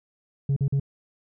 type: tone bursts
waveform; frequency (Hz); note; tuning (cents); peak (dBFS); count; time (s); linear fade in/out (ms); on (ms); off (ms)
sine; 138.59; C#3; 0; -17; 3; 0.49-0.798; 5; 74; 43
effects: tanh soft clip ceiling -19 dBFS